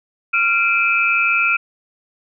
sine tone cluster, 1383 / 2363 / 2572 Hz, F6 / D7 / E7, -17 / +10 / -43 cents, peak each -18 dBFS, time 0.33-1.57 s, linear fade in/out 10 ms, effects none

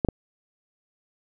clicks, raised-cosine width 2 ms, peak -8 dBFS, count 2, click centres 0.048 / 0.087 s, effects none

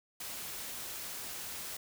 white noise, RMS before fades -42 dBFS, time 0.2-1.77 s, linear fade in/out 5 ms, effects none

